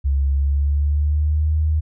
sine tone with pitch glide, 69 to 77.45 Hz, C#2 to D#2, -7 to -7 cents, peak -15 dBFS, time 0.04-1.81 s, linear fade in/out 20 ms, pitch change +200 cents, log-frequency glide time 0.3-1.54 s, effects none

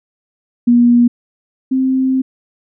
sine tone pair in turn, 240 / 261.9 Hz, B3 / C4, -49 / +2 cents, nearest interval major second, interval 151 cents, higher second, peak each -6 / -11 dBFS, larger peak first, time 0.67-1.08 / 1.71-2.22 s, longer second, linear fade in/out 10 ms, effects none

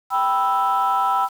sine chord, E minor, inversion first, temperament equal, 784 / 987.8 / 1318.5 Hz, G5 / B5 / E6, 0 / 0 / 0 cents, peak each -20 dBFS, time 0.1-1.29 s, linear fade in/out 50 ms, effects tanh soft clip ceiling -11 dBFS + 7-bit

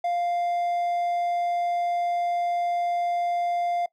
triangle tone, 698.5 Hz, F5, in tune, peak -21 dBFS, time 0.04-3.86 s, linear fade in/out 5 ms, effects noise-tail reverb RT60 0.1 s tail -20 dB re dry

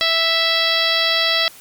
harmonic tone, 659 Hz, E5, 1 cent flat, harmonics 1 / 2 / 3 / 4 / 5 / 6 / 7 / 8, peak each -25 / -26 / -22 / -26 / -21 / -21 / -24 / -26 dBFS, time 0.01-1.48 s, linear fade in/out 0 ms, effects white hiss -43 dBFS RMS until 1.6 s

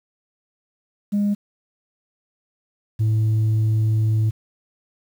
sine tone pair in turn, 204.4 / 109.31 Hz, G#3 / A2, -27 / -11 cents, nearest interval major seventh, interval 1084 cents, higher first, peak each -15 / -13 dBFS, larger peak second, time 1.12-1.35 / 2.99-4.31 s, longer second, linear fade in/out 20 ms, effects tanh soft clip ceiling -15 dBFS + 8-bit

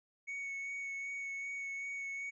triangle tone with vibrato, 2221 Hz, C#7, 3 cents sharp, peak -37 dBFS, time 0.27-2.31 s, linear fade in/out 20 ms, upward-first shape sine, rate 2.6 Hz, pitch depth 13 cents each way, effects resampled to 22050 Hz

